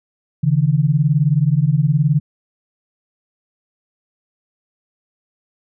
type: beating tone pair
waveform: sine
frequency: 139 / 158 Hz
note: C#3 / D#3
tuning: +5 / +27 cents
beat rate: 19 Hz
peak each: -15 dBFS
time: 0.43-2.2 s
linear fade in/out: 10 ms
effects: none